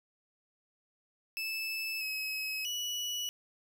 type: tone with pitch steps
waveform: 30% pulse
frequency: 2624 / 2560 / 2940 Hz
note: E7 / D#7 / F#7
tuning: -9 / +49 / -12 cents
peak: -31 dBFS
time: 1.37-3.29 s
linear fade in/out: 0 ms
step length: 640 ms
effects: none